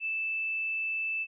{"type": "tone", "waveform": "sine", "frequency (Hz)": 2637, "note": "E7", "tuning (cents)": 0, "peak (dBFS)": -29, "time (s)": [0, 1.27], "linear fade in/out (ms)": 50, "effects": []}